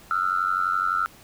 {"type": "tone with amplitude modulation", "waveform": "sine", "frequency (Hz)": 1343, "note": "E6", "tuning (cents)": 32, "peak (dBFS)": -16, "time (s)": [0.11, 1.06], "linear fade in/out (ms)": 0, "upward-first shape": "sine", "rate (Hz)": 91.8, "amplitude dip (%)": 100, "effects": ["tanh soft clip ceiling -12 dBFS", "pink hiss -50 dBFS RMS until 1.23 s"]}